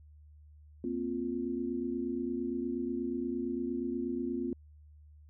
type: chord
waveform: sine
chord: Bb suspended second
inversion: none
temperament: equal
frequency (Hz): 233.1 / 261.6 / 349.2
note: Bb3 / C4 / F4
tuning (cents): 0 / 0 / 0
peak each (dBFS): -38 / -35 / -36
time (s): 0.84-4.53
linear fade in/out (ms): 2
effects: added 75 Hz sine -53 dBFS peak until 5.29 s